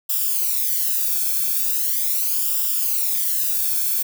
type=noise with flanger; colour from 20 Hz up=violet; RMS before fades=-21 dBFS; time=0.09-4.03 s; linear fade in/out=10 ms; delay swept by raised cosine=0.47 to 1.03 ms; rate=0.4 Hz; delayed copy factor=-0.8; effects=none